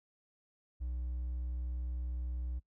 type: tone with hard clipping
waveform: triangle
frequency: 61.74 Hz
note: B1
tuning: in tune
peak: -36 dBFS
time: 0.8-2.6 s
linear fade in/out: 20 ms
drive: 5 dB
effects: noise-tail reverb RT60 0.1 s tail -21 dB re dry